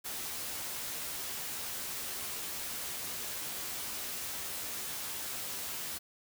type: noise with comb filter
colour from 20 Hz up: white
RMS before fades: -39 dBFS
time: 0.04-5.99 s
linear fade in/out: 20 ms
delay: 13 ms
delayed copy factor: +0.5
effects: none